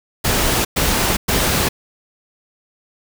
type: noise bursts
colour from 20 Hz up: pink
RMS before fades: -17 dBFS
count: 3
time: 0.24-1.69 s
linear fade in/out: 10 ms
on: 410 ms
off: 110 ms
effects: none